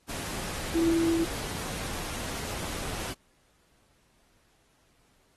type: tone in noise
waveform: sine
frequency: 331.5 Hz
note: E4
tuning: 10 cents sharp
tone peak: -22 dBFS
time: 0.74-1.25 s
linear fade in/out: 20 ms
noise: pink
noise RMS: -36 dBFS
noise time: 0.08-3.14 s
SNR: +11 dB
effects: pink hiss -67 dBFS RMS until 5.36 s + AAC 32 kbps